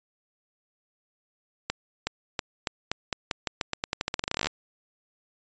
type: accelerating click train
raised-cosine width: 0.2 ms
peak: -9 dBFS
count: 27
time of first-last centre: 1.7-4.47 s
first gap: 370 ms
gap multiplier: 0.87
effects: resampled to 16000 Hz